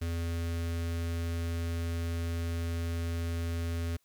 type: tone with notch filter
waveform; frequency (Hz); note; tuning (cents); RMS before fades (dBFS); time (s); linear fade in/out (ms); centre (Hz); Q
square; 84.1; E2; +35; -33; 0.01-3.97; 10; 860; 1.6
effects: white hiss -73 dBFS RMS until 4.04 s